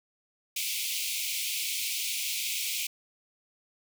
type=high-pass noise; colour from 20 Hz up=pink; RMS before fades=-32 dBFS; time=0.56-2.87 s; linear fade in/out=5 ms; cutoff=2200 Hz; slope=96 dB/octave; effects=none